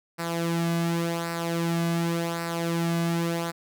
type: tone with flanger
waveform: sawtooth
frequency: 168.3 Hz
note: E3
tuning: 36 cents sharp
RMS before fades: -27 dBFS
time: 0.18-3.52 s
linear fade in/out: 20 ms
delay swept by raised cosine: 0.3 to 2.2 ms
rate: 0.89 Hz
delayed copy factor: -0.6
effects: none